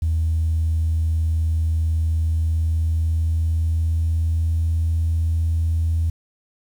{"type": "tone with pitch glide", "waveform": "sine", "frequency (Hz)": [80.7, 82.02], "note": ["E2", "E2"], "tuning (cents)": [-36, -8], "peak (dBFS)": -16, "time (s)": [0.02, 6.1], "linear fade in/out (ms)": 5, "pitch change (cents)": 28, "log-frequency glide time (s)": [2.26, 4.71], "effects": ["tanh soft clip ceiling -13 dBFS", "8-bit"]}